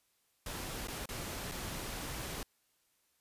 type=noise with dropouts; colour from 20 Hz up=pink; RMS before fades=-41 dBFS; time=0.46-2.43 s; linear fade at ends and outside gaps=2 ms; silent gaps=0.873-0.883 / 1.057-1.089 / 1.514-1.518 s; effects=white hiss -75 dBFS RMS until 3.2 s + resampled to 32000 Hz